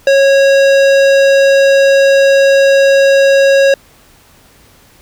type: tone with hard clipping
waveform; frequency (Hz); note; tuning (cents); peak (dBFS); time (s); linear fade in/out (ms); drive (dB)
sine; 549; C#5; -17; -7; 0.07-3.74; 2; 16
effects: pink hiss -45 dBFS RMS until 5.01 s